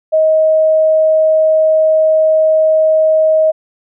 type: tone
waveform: sine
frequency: 630 Hz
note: D#5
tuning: 21 cents sharp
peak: -7 dBFS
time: 0.12-3.52 s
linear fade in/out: 20 ms
effects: none